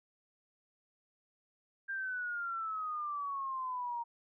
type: exponential sweep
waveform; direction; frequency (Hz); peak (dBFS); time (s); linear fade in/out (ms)
sine; down; 1600 to 932.3; -35; 1.88-4.04; 20
effects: none